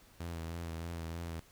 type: tone with vibrato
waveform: sawtooth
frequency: 83.4 Hz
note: E2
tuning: 21 cents sharp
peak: -35 dBFS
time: 0.2-1.4 s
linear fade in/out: 5 ms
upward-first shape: sine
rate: 3.2 Hz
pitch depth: 40 cents each way
effects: added 50 Hz sine -70 dBFS peak until 1.51 s + pink hiss -62 dBFS RMS until 1.51 s